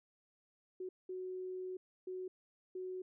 sine tone bursts at uneven times, 370 Hz, F#4, in tune, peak -40 dBFS, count 4, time 0.8-0.89 / 1.09-1.77 / 2.07-2.28 / 2.75-3.02 s, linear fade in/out 5 ms, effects none

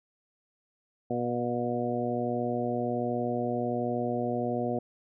harmonic tone with a mistuned harmonic, 121.3 Hz, B2, 31 cents flat, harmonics 1 / 2 / 3 / 4 / 5 / 6, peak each -37 / -32 / -35 / -34 / -35 / -35 dBFS, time 1.1-4.79 s, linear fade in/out 5 ms, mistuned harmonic 6, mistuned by -20 cents, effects none

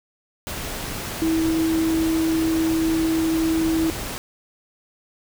sine tone in noise, 323.4 Hz, E4, 33 cents flat, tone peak -18 dBFS, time 1.22-3.9 s, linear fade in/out 0 ms, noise pink, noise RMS -30 dBFS, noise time 0.47-4.18 s, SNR +9 dB, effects none

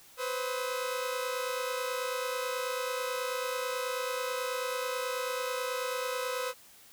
sawtooth tone cluster, 499.8 / 529 / 1278 Hz, B4 / C5 / D#6, +21 / +19 / +46 cents, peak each -30 / -34 / -35 dBFS, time 0.17-6.54 s, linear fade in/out 50 ms, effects white hiss -56 dBFS RMS until 6.92 s

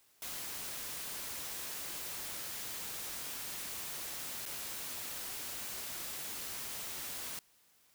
white noise with dropouts, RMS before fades -42 dBFS, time 0.22-7.39 s, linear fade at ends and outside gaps 1 ms, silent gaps 4.455-4.461 s, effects white hiss -68 dBFS RMS until 7.94 s

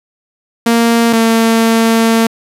sawtooth tone pair in turn, 232.1 / 226.8 Hz, A#3 / A#3, -7 / -47 cents, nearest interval unison, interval 40 cents, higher first, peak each -4 dBFS, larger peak neither, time 0.66-1.13 / 1.13-2.27 s, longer second, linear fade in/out 5 ms, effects resampled to 32000 Hz + 7-bit

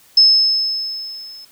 sine tone with level ramp, 5210 Hz, E8, 21 cents flat, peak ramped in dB -5 to -35 dBFS, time 0.17-1.45 s, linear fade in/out 5 ms, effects white hiss -50 dBFS RMS until 1.51 s

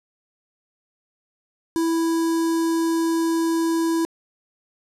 square tone with notch filter, 329.6 Hz, E4, in tune, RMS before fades -21 dBFS, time 1.76-4.05 s, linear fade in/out 0 ms, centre 2500 Hz, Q 0.69, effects low-pass 12000 Hz 12 dB/octave

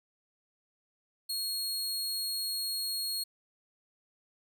sawtooth tone, 4299 Hz, C8, 46 cents sharp, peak -29 dBFS, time 1.29-3.24 s, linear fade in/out 10 ms, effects none

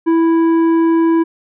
triangle tone with tanh clipping, 329.6 Hz, E4, in tune, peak -11 dBFS, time 0.06-1.24 s, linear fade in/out 20 ms, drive 13 dB, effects none

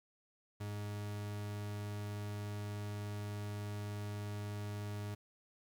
40% pulse tone, 103.4 Hz, G#2, 7 cents flat, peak -39 dBFS, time 0.6-5.15 s, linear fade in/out 10 ms, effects 11-bit

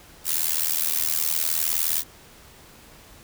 blue noise with amplitude modulation, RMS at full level -20 dBFS, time 0.24-2.04 s, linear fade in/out 50 ms, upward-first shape sine, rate 79.4 Hz, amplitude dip 95%, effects pink hiss -49 dBFS RMS until 3.23 s

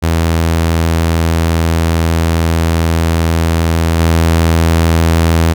sawtooth tone with level steps, 82.41 Hz, E2, in tune, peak -6 / -4 dBFS, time 0.02-5.54 s, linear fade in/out 20 ms, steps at 3.99 s, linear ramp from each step 10 ms, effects none

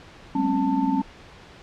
sine tone cluster, 192 / 210.5 / 250.4 / 270.9 / 889 Hz, G3 / G#3 / B3 / C#4 / A5, -36 / +24 / +24 / -40 / +18 cents, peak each -28 / -29 / -30 / -22 / -27 dBFS, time 0.35-1.02 s, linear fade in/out 5 ms, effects pink hiss -46 dBFS RMS until 1.62 s + low-pass 4000 Hz 12 dB/octave

